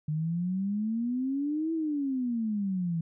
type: exponential two-way sweep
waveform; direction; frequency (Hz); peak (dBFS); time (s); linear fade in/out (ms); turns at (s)
sine; up then down; 149.8 to 329.6 to 161.8; -27; 0.08-3.01; 5; 1.73
effects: none